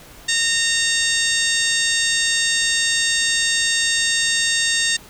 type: harmonic tone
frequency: 920 Hz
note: A#5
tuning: 23 cents flat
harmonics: 2 / 3 / 4 / 5 / 6 / 7 / 8 / 9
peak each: -22 / -27 / -22 / -26 / -28 / -27 / -27 / -26 dBFS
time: 0.28-4.97 s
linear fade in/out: 10 ms
effects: pink hiss -43 dBFS RMS until 5.09 s